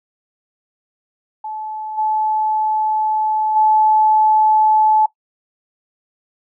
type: tone with level steps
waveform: sine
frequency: 864 Hz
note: A5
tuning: 32 cents flat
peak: -24 / -15 / -10 dBFS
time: 1.44-5.06 s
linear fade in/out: 5 ms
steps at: 1.97 / 3.55 s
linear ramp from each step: 20 ms
effects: noise-tail reverb RT60 0.1 s tail -20 dB re dry